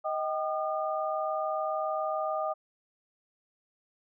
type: tone cluster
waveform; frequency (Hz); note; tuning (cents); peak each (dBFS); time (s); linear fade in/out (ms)
sine; 628 / 775 / 1215; D#5 / G5 / D#6; +16 / -20 / -42; -31 / -34 / -34; 0.04-2.54; 20
effects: none